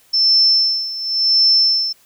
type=tone with tremolo; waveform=sine; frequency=5320 Hz; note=E8; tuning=15 cents sharp; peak=-9 dBFS; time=0.13-1.93 s; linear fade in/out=10 ms; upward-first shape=sine; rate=0.92 Hz; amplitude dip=80%; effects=white hiss -53 dBFS RMS until 2.05 s